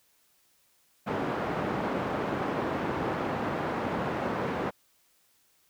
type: band-pass noise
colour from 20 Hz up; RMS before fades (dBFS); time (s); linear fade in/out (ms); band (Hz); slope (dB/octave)
pink; -31; 1.06-4.71; 20; 180 to 1300; 12
effects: white hiss -67 dBFS RMS until 5.69 s